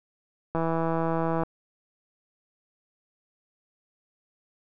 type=click train; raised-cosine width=1 ms; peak=-14 dBFS; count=146; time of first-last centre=0.55-1.434 s; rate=164 Hz; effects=none